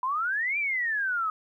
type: exponential two-way sweep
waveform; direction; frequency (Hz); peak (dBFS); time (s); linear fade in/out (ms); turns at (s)
sine; up then down; 987.8 to 2400 to 1252; -25; 0.03-1.3; 2; 0.58
effects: 11-bit